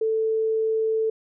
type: tone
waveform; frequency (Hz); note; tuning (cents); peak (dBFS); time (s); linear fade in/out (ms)
sine; 442.1; A4; +8; -20; 0.01-1.1; 5
effects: none